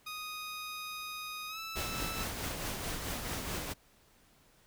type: tone with pitch glide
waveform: 15% pulse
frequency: 1244.5 to 1316.2 Hz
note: D#6 to E6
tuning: 0 to -3 cents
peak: -33 dBFS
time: 0.06-2.24 s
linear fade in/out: 10 ms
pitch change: +97 cents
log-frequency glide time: 1.48-1.59 s
type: noise with tremolo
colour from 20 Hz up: pink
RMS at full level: -36 dBFS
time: 1.75-3.74 s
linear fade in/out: 20 ms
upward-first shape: triangle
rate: 4.6 Hz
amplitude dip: 45%
effects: pink hiss -65 dBFS RMS until 4.66 s